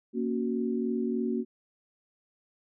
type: chord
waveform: sine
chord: F# major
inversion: first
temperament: equal with one note detuned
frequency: 233.9 / 277.2 / 370 Hz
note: A#3 / C#4 / F#4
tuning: +6 / 0 / 0 cents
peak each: -29 / -34 / -32 dBFS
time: 0.13-1.45 s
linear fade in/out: 50 ms
effects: none